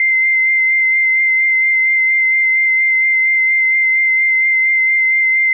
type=tone with vibrato; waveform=sine; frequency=2080 Hz; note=C7; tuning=11 cents flat; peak=-10 dBFS; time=0-5.53 s; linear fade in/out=2 ms; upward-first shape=sine; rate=4.3 Hz; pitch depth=15 cents each way; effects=none